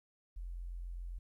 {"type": "tone", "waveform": "sine", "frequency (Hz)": 43.65, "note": "F1", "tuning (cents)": 0, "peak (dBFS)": -40, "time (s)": [0.36, 1.19], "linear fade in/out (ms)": 10, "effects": ["13-bit"]}